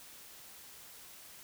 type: silence
effects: white hiss -53 dBFS RMS until 1.43 s